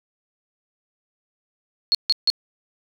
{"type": "tone bursts", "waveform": "sine", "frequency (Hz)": 4325, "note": "C#8", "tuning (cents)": -43, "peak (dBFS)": -14, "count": 3, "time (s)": [1.92, 2.301], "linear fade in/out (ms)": 0, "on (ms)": 27, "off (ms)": 150, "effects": []}